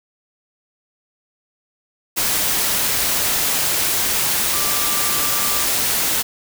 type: tone in noise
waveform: sine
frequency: 1180 Hz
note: D6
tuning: 8 cents sharp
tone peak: -29 dBFS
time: 4.52-5.65 s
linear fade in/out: 20 ms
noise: white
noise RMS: -19 dBFS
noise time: 2.16-6.23 s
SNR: -13 dB
effects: none